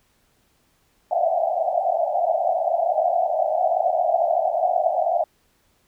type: band-pass noise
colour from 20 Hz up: white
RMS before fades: -21 dBFS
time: 1.11-5.24 s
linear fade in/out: 5 ms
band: 620 to 750 Hz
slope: 96 dB/octave
effects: pink hiss -64 dBFS RMS until 5.87 s